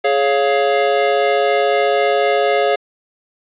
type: chord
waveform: square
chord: Db major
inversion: second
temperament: equal with one note detuned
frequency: 419.9 / 554.4 / 698.5 Hz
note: Ab4 / Db5 / F5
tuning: +19 / 0 / 0 cents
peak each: -18 dBFS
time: 0.04-2.76 s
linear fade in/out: 10 ms
effects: resampled to 8000 Hz + 7-bit